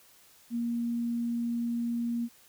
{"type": "tone", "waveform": "sine", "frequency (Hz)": 235.5, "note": "A#3", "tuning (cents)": 18, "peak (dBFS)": -28, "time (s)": [0.5, 2.29], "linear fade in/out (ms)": 50, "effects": ["white hiss -59 dBFS RMS until 2.48 s"]}